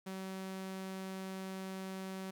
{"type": "tone", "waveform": "sawtooth", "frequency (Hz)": 190, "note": "F#3", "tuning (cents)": 46, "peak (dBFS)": -37, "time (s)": [0.06, 2.31], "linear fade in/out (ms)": 10, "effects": ["12-bit"]}